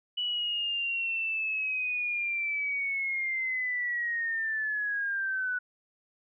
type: linear sweep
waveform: sine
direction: down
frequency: 2960 to 1476 Hz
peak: -28 dBFS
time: 0.17-5.59 s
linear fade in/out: 10 ms
effects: none